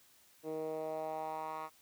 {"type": "tone with band-pass filter sweep", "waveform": "10% pulse", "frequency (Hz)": 157.2, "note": "D#3", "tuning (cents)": 18, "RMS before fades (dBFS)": -40, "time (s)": [0.43, 1.7], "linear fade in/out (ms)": 50, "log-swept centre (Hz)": [400, 1200], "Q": 2.9, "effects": ["white hiss -65 dBFS RMS until 1.81 s"]}